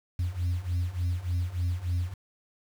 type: beating tone pair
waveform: sine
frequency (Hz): 86.3 / 89.7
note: F2 / F2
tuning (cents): -20 / +47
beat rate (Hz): 3.4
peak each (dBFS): -29 / -27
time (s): 0.19-2.14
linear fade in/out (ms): 5
effects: tanh soft clip ceiling -23 dBFS + 8-bit